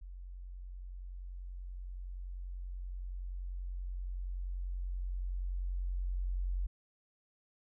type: tone with level ramp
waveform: sine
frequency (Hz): 45.23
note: F#1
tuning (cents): -39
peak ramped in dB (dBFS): -44 to -31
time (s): 0.01-6.67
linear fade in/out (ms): 10
effects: none